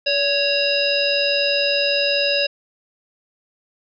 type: harmonic tone with a mistuned harmonic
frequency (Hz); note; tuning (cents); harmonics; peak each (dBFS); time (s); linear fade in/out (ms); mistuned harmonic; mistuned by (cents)
554.4; C#5; 0; 1 / 3 / 5 / 7 / 9; -21 / -29 / -21 / -25 / -23; 0.06-2.47; 10; 1; +47
effects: none